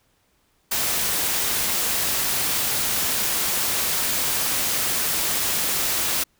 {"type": "noise", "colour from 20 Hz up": "white", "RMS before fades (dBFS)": -23, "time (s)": [0.71, 6.24], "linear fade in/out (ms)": 10, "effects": ["pink hiss -65 dBFS RMS until 6.39 s"]}